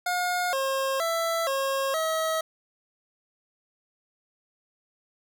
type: tone with pitch steps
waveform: 25% pulse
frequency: 717 / 537 / 664 / 542 / 641 Hz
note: F5 / C5 / E5 / C#5 / E5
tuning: +45 / +45 / +12 / -39 / -49 cents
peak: -21 dBFS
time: 0.06-2.41 s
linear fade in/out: 5 ms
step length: 470 ms
effects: none